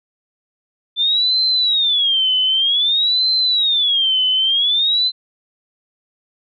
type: tone with vibrato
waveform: sine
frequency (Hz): 3520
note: A7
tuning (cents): 0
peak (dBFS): -13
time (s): 0.96-5.12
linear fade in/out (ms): 50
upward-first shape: sine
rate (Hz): 0.53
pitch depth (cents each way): 260
effects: none